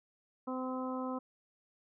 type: harmonic tone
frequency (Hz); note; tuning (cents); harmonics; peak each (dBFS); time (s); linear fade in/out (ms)
257.4; C4; -28; 1 / 2 / 3 / 4 / 5; -37 / -41 / -46 / -43 / -46; 0.47-1.19; 10
effects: none